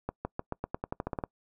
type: accelerating click train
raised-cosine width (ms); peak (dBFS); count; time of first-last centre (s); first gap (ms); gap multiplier
1; -18; 13; 0.09-1.238; 160; 0.9
effects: noise-tail reverb RT60 0.1 s tail -25 dB re dry